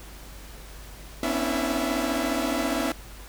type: tone cluster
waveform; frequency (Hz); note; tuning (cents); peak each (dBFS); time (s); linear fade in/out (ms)
sawtooth; 246.9 / 271.6 / 286.3 / 325.6 / 669; B3 / C#4 / D4 / E4 / E5; 0 / -35 / -44 / -21 / +25; -27; 1.23-2.92; 2
effects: added 50 Hz sine -42 dBFS peak until 3.28 s + pink hiss -46 dBFS RMS until 3.28 s